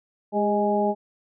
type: harmonic tone with a mistuned harmonic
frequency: 207.7 Hz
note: G#3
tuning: in tune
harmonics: 1 / 2 / 3 / 4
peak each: -25 / -25 / -25 / -25 dBFS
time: 0.32-0.95 s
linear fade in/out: 50 ms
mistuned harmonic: 2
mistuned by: -38 cents
effects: none